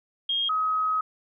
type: tone pair in turn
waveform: sine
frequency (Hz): 3241 / 1268.5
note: G#7 / D#6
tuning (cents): -43 / +33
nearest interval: octave + major third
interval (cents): 1624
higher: first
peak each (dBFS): -23 / -22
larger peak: second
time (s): 0.29-0.49 / 0.49-1.01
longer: second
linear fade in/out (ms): 5
effects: none